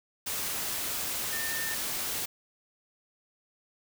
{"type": "tone in noise", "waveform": "sine", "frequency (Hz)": 1800, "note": "A6", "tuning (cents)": 39, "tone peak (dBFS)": -35, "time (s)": [1.32, 1.75], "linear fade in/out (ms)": 10, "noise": "white", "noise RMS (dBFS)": -33, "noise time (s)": [0.26, 2.26], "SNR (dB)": -5, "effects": []}